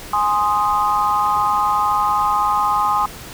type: chord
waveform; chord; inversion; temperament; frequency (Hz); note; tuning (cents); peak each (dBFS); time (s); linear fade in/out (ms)
sine; Ab major; none; equal; 830.6 / 1046.5 / 1244.5; Ab5 / C6 / Eb6; 0 / 0 / 0; -19; 0.13-3.06; 5
effects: pink hiss -35 dBFS RMS until 3.33 s